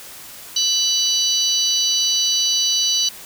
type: harmonic tone with a mistuned harmonic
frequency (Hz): 990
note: B5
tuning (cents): +4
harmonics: 3 / 4 / 5 / 6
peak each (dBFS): -22 / -20 / -23 / -21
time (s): 0.56-3.09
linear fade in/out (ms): 5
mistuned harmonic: 5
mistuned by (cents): -120
effects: white hiss -38 dBFS RMS until 3.25 s